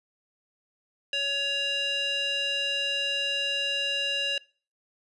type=tone with band-pass filter; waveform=square; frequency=560 Hz; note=C#5; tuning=18 cents sharp; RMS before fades=-28 dBFS; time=1.13-4.38 s; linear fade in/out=2 ms; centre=3100 Hz; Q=4.7; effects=noise-tail reverb RT60 0.4 s tail -23 dB re dry + resampled to 24000 Hz